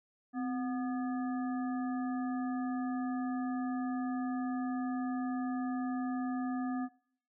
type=harmonic tone with a mistuned harmonic; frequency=244 Hz; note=B3; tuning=21 cents flat; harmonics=1 / 3 / 5 / 7; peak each=-33 / -42 / -47 / -49 dBFS; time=0.33-6.89 s; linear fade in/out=50 ms; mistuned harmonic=1; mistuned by=+87 cents; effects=noise-tail reverb RT60 0.6 s tail -21 dB re dry